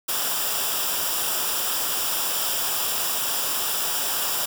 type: noise with comb filter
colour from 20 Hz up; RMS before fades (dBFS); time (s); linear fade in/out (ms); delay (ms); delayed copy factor
white; -25; 0.08-4.46; 10; 0.47; -0.65
effects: none